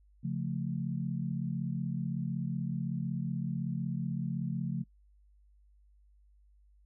sine chord, Db augmented, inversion none, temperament equal, 138.59 / 174.61 / 220 Hz, Db3 / F3 / A3, 0 / 0 / 0 cents, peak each -35 / -35 / -38 dBFS, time 0.23-4.84 s, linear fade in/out 20 ms, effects noise-tail reverb RT60 0.1 s tail -26 dB re dry + added 50 Hz sine -60 dBFS peak until 6.85 s

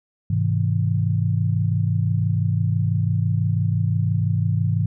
sine chord, Ab augmented, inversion none, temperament just, 103.83 / 129.78 / 162.23 Hz, Ab2 / C3 / E3, 0 / -14 / -27 cents, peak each -20 / -24 / -23 dBFS, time 0.3-4.86 s, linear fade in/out 5 ms, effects none

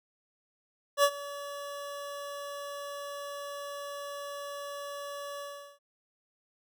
25% pulse tone with ADSR envelope, 570 Hz, C#5, 48 cents sharp, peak -15 dBFS, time 0.97-5.79 s, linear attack 65 ms, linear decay 64 ms, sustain -19 dB, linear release 390 ms, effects none

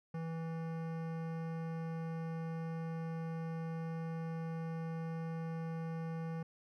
sine tone with hard clipping, 163.6 Hz, E3, 13 cents flat, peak -40 dBFS, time 0.14-6.43 s, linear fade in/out 5 ms, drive 17 dB, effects none

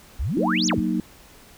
sine exponential two-way sweep, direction up then down, 49 to 7120 to 50.6 Hz, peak -22 dBFS, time 0.19-0.8 s, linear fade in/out 10 ms, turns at 0.67 s
sine chord, D# minor, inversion first, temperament equal, 185 / 233.1 / 311.1 Hz, F#3 / A#3 / D#4, 0 / 0 / 0 cents, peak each -25 dBFS, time 0.37-1 s, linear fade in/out 2 ms
effects pink hiss -49 dBFS RMS until 1.57 s

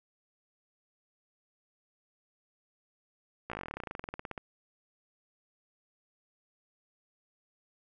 slowing click train, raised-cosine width 0.5 ms, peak -23 dBFS, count 26, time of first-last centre 3.5-4.378 s, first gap 16 ms, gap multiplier 1.06, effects none

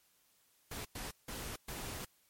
pink noise bursts at uneven times, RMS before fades -43 dBFS, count 4, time 0.71-0.85 / 0.95-1.11 / 1.28-1.56 / 1.68-2.05 s, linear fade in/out 5 ms, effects white hiss -71 dBFS RMS until 2.29 s + MP3 64 kbps

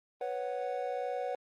triangle chord, B suspended second, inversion none, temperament just, 493.9 / 555.6 / 740.8 Hz, B4 / C#5 / F#5, 0 / +4 / +2 cents, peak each -35 / -36 / -35 dBFS, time 0.21-1.35 s, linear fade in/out 2 ms, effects Opus 24 kbps

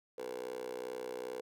10% pulse tone with high-pass filter, 62.5 Hz, B1, 21 cents sharp, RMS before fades -42 dBFS, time 0.18-1.41 s, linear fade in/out 5 ms, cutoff 480 Hz, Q 8.8, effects none

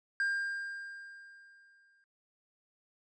triangle tone with exponential decay, 1600 Hz, G6, 35 cents sharp, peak -26 dBFS, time 0.2-2.04 s, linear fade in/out 1 ms, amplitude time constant 400 ms, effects noise-tail reverb RT60 0.2 s tail -23 dB re dry + resampled to 22050 Hz

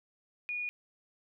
sine tone, 2449 Hz, D#7, 28 cents flat, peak -33 dBFS, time 0.49-0.69 s, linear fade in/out 0 ms, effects none

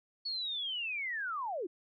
sine linear sweep, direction down, 4435 to 311.1 Hz, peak -34 dBFS, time 0.25-1.67 s, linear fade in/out 10 ms, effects none

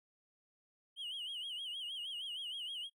triangle tone with vibrato, 3060 Hz, G7, 42 cents flat, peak -38 dBFS, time 0.96-2.9 s, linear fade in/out 50 ms, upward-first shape sine, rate 6.4 Hz, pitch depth 130 cents each way, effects noise-tail reverb RT60 0.1 s tail -23 dB re dry + tanh soft clip ceiling -34 dBFS

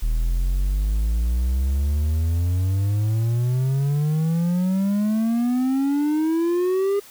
triangle exponential sweep, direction up, 38.31 to 407.7 Hz, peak -16 dBFS, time 0.02-7 s, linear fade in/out 10 ms, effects white hiss -46 dBFS RMS until 7.1 s

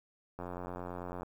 click train, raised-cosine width 1 ms, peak -27 dBFS, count 76, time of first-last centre 0.39-1.232 s, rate 89.1 Hz, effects 10-bit

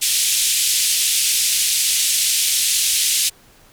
white band-pass noise, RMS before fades -18 dBFS, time 0.01-3.3 s, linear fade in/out 20 ms, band 2600 to 11000 Hz, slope 24 dB/octave, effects pink hiss -50 dBFS RMS until 3.72 s

